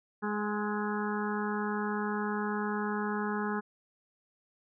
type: harmonic tone with a mistuned harmonic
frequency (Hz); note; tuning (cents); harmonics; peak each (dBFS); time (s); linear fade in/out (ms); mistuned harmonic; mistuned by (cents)
208.7; G#3; +9; 1 / 2 / 4 / 5 / 6 / 7 / 8; -33 / -36 / -39 / -40 / -41 / -41 / -42; 0.22-3.61; 20; 6; +23
effects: none